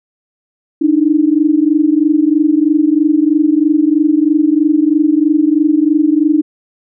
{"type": "tone pair together", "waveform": "sine", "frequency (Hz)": [293.7, 316.8], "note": ["D4", "D#4"], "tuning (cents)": [0, 31], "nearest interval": "minor second", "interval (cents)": 131, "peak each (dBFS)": -11, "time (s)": [0.81, 6.42], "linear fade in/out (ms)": 10, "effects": []}